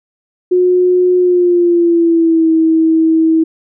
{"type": "tone with pitch glide", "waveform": "sine", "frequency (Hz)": [362, 322.5], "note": ["F#4", "E4"], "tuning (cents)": [-38, -38], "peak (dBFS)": -7, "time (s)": [0.51, 3.44], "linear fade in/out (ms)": 10, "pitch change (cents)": -200, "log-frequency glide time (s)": [1.18, 2.5], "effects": []}